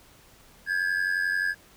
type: ring-modulated tone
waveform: triangle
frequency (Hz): 1654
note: G#6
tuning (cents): -8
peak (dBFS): -19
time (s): 0.66-1.55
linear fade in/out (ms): 50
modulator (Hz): 45.7
effects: pink hiss -55 dBFS RMS until 1.76 s